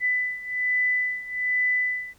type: beating tone pair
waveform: sine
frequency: 1996 / 1997.2 Hz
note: B6 / B6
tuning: +18 / +19 cents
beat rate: 1.2 Hz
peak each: -24 / -27 dBFS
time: 0-2.14 s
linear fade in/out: 50 ms
effects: pink hiss -59 dBFS RMS until 2.18 s